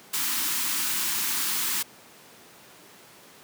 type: band-stop noise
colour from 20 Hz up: white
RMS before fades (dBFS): -27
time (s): 0.13-1.83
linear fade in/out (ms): 10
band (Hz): 360 to 890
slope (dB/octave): 48
effects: pink hiss -50 dBFS RMS until 3.43 s + high-pass 200 Hz 12 dB/octave